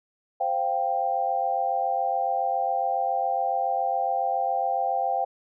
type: chord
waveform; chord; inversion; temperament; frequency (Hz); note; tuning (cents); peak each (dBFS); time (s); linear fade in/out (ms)
sine; C suspended fourth; none; just; 523.3 / 697.7 / 784.9; C5 / F5 / G5; 0 / -2 / +2; -31 / -27 / -25; 0.4-5.25; 10
effects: none